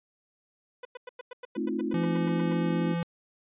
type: tone bursts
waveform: sawtooth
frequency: 496.9 Hz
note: B4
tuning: 11 cents sharp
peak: -34 dBFS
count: 15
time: 0.83-2.532 s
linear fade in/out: 5 ms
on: 22 ms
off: 98 ms
type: chord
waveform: sine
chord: F dominant seventh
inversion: first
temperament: just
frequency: 218.3 / 261.9 / 314.3 / 349.2 Hz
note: A3 / C4 / Eb4 / F4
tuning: -13 / +2 / +18 / 0 cents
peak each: -33 dBFS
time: 1.56-2.94 s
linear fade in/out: 10 ms
type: tone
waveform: square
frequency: 170 Hz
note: F3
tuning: 46 cents flat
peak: -28 dBFS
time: 1.94-3.03 s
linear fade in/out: 2 ms
effects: resampled to 8000 Hz